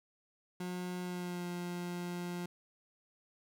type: tone with pitch glide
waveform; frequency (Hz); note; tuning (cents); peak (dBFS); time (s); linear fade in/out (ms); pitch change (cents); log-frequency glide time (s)
30% pulse; 180 to 176.09; F#3 to F3; -47 to +15; -35; 0.6-2.46; 5; -38; 1.02-1.46
effects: none